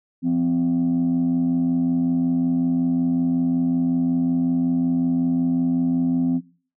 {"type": "tone pair together", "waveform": "sine", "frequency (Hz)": [171.39, 256.8], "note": ["F3", "C4"], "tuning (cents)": [-32, -32], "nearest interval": "perfect fifth", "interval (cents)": 700, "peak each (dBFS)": [-23, -17], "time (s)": [0.22, 6.41], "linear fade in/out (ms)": 50, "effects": ["noise-tail reverb RT60 0.4 s tail -18 dB re dry", "tanh soft clip ceiling -14 dBFS"]}